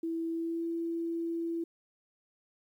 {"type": "tone with pitch glide", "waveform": "sine", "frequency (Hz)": [329.6, 334.2], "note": ["E4", "E4"], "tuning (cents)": [0, 24], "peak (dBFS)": -31, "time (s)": [0.03, 1.64], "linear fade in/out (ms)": 5, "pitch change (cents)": 24, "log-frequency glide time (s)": [0.3, 0.65], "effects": ["11-bit"]}